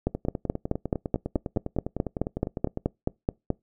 two click trains, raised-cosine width 2 ms, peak -10 / -16 dBFS, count 17 / 27, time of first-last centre 0.07-3.503 / 0.15-2.774 s, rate 4.66 / 9.91 Hz, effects noise-tail reverb RT60 0.2 s tail -25 dB re dry

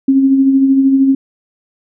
sine tone with tremolo, 270 Hz, C#4, 45 cents flat, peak -5 dBFS, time 0.08-1.15 s, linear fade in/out 5 ms, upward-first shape sine, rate 13 Hz, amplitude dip 40%, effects none

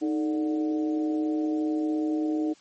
harmonic tone with a mistuned harmonic, 146.83 Hz, D3, in tune, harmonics 2 / 3 / 4 / 5, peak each -24 / -35 / -39 / -41 dBFS, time 0.01-2.54 s, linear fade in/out 20 ms, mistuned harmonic 2, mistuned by +95 cents, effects white hiss -57 dBFS RMS until 2.6 s + MP3 32 kbps

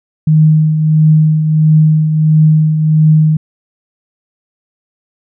sine tone with tremolo, 155.56 Hz, D#3, in tune, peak -3 dBFS, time 0.27-3.37 s, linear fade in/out 5 ms, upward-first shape triangle, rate 1.5 Hz, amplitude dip 55%, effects none

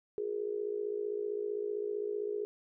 sine tone with amplitude modulation, 415.3 Hz, G#4, in tune, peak -29 dBFS, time 0.18-2.45 s, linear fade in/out 0 ms, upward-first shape sine, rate 55.5 Hz, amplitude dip 80%, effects none

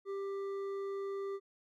sine tone with hard clipping, 394.1 Hz, G4, 9 cents sharp, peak -38 dBFS, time 0.05-1.4 s, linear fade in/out 50 ms, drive 7 dB, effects none

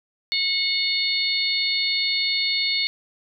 harmonic tone, 727 Hz, F#5, 31 cents flat, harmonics 3 / 4 / 5 / 6, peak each -26 / -33 / -26 / -23 dBFS, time 0.32-2.87 s, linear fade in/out 0 ms, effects none

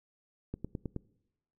click train, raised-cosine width 3 ms, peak -23 dBFS, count 5, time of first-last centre 0.54-0.963 s, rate 9.45 Hz, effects noise-tail reverb RT60 0.9 s tail -23 dB re dry

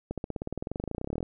accelerating click train, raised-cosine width 2 ms, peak -19 dBFS, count 28, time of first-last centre 0.11-1.229 s, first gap 67 ms, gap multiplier 0.96, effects none

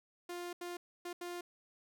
sawtooth tone bursts at uneven times, 351.2 Hz, F4, 10 cents sharp, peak -37 dBFS, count 4, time 0.29-0.53 / 0.61-0.77 / 1.05-1.13 / 1.21-1.41 s, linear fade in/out 5 ms, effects none

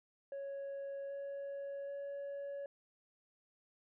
sine tone with pitch steps, 554.4 / 558.3 / 562.1 Hz, C#5 / C#5 / C#5, 0 / +12 / +24 cents, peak -38 dBFS, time 0.32-2.66 s, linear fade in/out 2 ms, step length 780 ms, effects tanh soft clip ceiling -40 dBFS

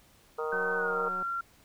harmonic tone, 155.56 Hz, D#3, in tune, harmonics 3 / 4 / 5 / 6 / 7 / 8 / 9, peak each -32 / -42 / -43 / -41 / -46 / -37 / -45 dBFS, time 0.38-1.09 s, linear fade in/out 10 ms
sine tone with pitch glide, 1524 to 1373.5 Hz, G6 to F6, -49 to -29 cents, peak -30 dBFS, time 0.52-1.41 s, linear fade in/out 5 ms, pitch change -180 cents, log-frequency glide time 0.75-0.97 s
click train, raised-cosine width 1 ms, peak -30 dBFS, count 129, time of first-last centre 0.53-1.226 s, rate 184 Hz
effects pink hiss -61 dBFS RMS until 1.64 s

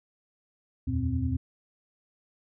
sine tone cluster, 78.4 / 88.9 / 119.5 / 260.5 Hz, D#2 / F2 / A#2 / C4, +14 / +31 / +43 / -7 cents, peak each -31 dBFS, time 0.87-1.37 s, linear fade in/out 10 ms, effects none

